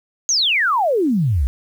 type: exponential sweep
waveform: sine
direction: down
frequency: 6690 to 58.27 Hz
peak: -14 dBFS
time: 0.29-1.47 s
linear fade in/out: 0 ms
effects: 8-bit